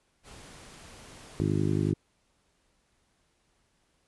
pink noise, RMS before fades -49 dBFS, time 0.23-1.94 s, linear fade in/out 50 ms
harmonic tone, 51 Hz, G#1, 31 cents flat, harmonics 2 / 3 / 4 / 5 / 6 / 7 / 8, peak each -30 / -29 / -34 / -34 / -32 / -33 / -39 dBFS, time 1.4-1.94 s, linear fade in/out 0 ms
effects pink hiss -71 dBFS RMS until 4.07 s + resampled to 24000 Hz

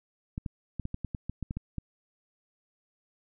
clicks, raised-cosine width 5 ms, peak -21 dBFS, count 12, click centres 0.379 / 0.462 / 0.797 / 0.854 / 0.944 / 1.047 / 1.148 / 1.296 / 1.427 / 1.509 / 1.57 / 1.783 s, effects none

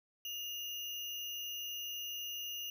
sine tone with sample-and-hold, 2844 Hz, F7, 31 cents sharp, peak -39 dBFS, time 0.25-2.7 s, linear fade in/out 2 ms, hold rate 8820 Hz, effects none

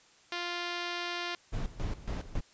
5% pulse tone, 349.2 Hz, F4, in tune, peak -22 dBFS, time 0.32-1.35 s, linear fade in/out 2 ms
brown noise with tremolo, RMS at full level -33 dBFS, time 1.52-2.41 s, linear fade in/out 20 ms, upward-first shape square, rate 3.6 Hz, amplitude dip 80%
effects white hiss -61 dBFS RMS until 2.53 s + resampled to 16000 Hz

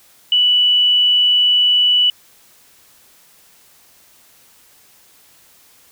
sine tone, 2960 Hz, F#7, in tune, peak -10 dBFS, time 0.32-2.1 s, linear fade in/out 2 ms, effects white hiss -50 dBFS RMS until 5.91 s

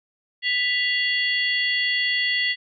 sine tone cluster, 1977 / 2799 / 3353 / 4416 Hz, B6 / F7 / G#7 / C#8, +1 / +3 / +16 / -7 cents, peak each -22 / -26 / -26 / -30 dBFS, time 0.42-2.56 s, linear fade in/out 50 ms, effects MP3 64 kbps

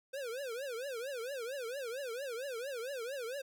square tone with vibrato, 507 Hz, B4, 45 cents sharp, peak -39 dBFS, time 0.13-3.42 s, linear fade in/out 10 ms, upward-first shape triangle, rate 4.4 Hz, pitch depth 250 cents each way, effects none

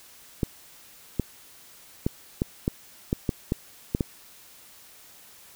clicks, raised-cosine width 3 ms, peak -10 dBFS, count 10, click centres 0.432 / 1.197 / 2.065 / 2.419 / 2.679 / 3.129 / 3.292 / 3.521 / 3.949 / 4.008 s, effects white hiss -51 dBFS RMS until 5.55 s

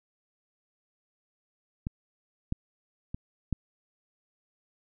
clicks, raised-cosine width 5 ms, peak -19 / -16 / -22 / -15 dBFS, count 4, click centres 1.869 / 2.524 / 3.145 / 3.527 s, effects none

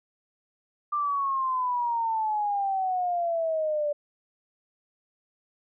sine exponential sweep, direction down, 1192 to 582 Hz, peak -24 dBFS, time 0.92-3.93 s, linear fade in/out 10 ms, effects none

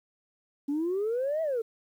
sine exponential two-way sweep, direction up then down, 277.2 to 659.3 to 434 Hz, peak -25 dBFS, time 0.68-1.62 s, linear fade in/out 10 ms, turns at 1.42 s, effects tanh soft clip ceiling -23 dBFS + 10-bit

